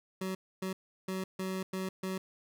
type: tone bursts at uneven times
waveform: 25% pulse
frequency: 188.3 Hz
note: F#3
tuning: 31 cents sharp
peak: -30 dBFS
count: 6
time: 0.21-0.35 / 0.62-0.73 / 1.08-1.24 / 1.39-1.63 / 1.73-1.89 / 2.03-2.18 s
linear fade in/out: 5 ms
effects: none